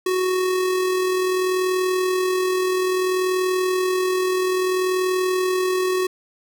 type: tone with amplitude modulation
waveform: square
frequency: 370 Hz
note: F#4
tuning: in tune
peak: -18 dBFS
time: 0.06-6.07 s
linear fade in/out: 5 ms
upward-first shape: sine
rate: 40.6 Hz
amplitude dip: 30%
effects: none